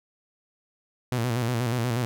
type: tone with vibrato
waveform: sawtooth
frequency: 120 Hz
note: B2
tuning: 49 cents flat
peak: -20 dBFS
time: 1.12-2.05 s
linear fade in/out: 0 ms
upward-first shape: square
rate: 8.3 Hz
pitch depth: 73 cents each way
effects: none